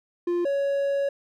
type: tone pair in turn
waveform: triangle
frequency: 349.2 / 558.2 Hz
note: F4 / C#5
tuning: 0 / +12 cents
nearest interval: minor sixth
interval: 812 cents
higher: second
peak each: -20 dBFS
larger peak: neither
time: 0.27-0.45 / 0.45-1.09 s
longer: second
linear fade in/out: 5 ms
effects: none